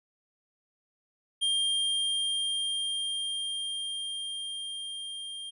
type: tone with level ramp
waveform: square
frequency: 3200 Hz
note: G7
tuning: 35 cents sharp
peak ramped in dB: -25 to -38 dBFS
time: 1.41-5.51 s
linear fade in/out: 20 ms
effects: resampled to 32000 Hz